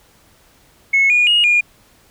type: tone with pitch steps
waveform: sine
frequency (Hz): 2190 / 2442 / 2870 / 2425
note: C#7 / D#7 / F7 / D#7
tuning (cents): -22 / -33 / +47 / -45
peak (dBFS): -9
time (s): 0.93-1.61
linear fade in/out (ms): 10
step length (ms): 170
effects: tanh soft clip ceiling -6 dBFS + pink hiss -52 dBFS RMS until 2.1 s